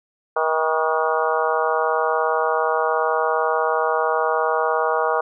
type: harmonic tone with a mistuned harmonic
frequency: 159.2 Hz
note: D#3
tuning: 40 cents sharp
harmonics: 3 / 4 / 5 / 6 / 7 / 8 / 9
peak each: -23 / -24 / -25 / -26 / -26 / -27 / -28 dBFS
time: 0.36-5.21 s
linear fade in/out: 5 ms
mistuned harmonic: 8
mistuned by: -58 cents
effects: none